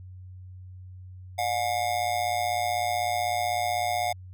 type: tone with amplitude modulation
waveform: square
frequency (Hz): 716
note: F5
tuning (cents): +43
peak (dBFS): -22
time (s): 1.38-4.13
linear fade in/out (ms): 10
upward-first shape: sine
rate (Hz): 116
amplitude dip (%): 80
effects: added 92 Hz sine -41 dBFS peak until 4.33 s